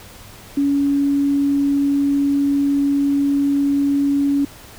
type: tone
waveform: sine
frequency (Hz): 281.6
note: C#4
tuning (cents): +27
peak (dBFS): -14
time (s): 0.57-4.45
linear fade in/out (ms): 5
effects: added 100 Hz sine -47 dBFS peak until 4.78 s + pink hiss -41 dBFS RMS until 4.78 s